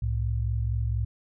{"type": "tone pair together", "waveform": "sine", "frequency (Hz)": [65.41, 109.69], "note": ["C2", "A2"], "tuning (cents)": [0, -5], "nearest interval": "major sixth", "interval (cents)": 895, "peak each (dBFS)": -27, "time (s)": [0.02, 1.05], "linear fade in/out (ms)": 5, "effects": []}